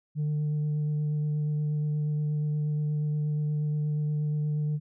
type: tone with vibrato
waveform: sine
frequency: 150 Hz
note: D3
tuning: 37 cents sharp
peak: -23 dBFS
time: 0.15-4.8 s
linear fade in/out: 50 ms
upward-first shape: sine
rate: 8.4 Hz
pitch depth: 11 cents each way
effects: tanh soft clip ceiling -24 dBFS